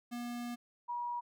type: tone pair in turn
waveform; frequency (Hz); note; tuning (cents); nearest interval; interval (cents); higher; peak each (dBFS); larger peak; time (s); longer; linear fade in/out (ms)
square / sine; 240.3 / 961.2; B3 / B5; -47 / -47; 2 octaves; 2400; second; -39 / -35; second; 0.11-0.56 / 0.88-1.21; first; 20
effects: none